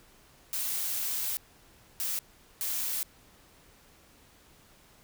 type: noise bursts at uneven times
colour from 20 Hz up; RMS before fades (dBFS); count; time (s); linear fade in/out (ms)
blue; -32; 3; 0.53-1.37 / 2-2.19 / 2.61-3.03; 0
effects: pink hiss -59 dBFS RMS until 5.03 s